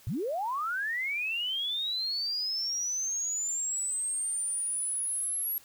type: linear sweep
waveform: sine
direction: up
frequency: 87.1 to 11530 Hz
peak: -29 dBFS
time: 0.07-5.58 s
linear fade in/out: 0 ms
effects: white hiss -57 dBFS RMS until 5.64 s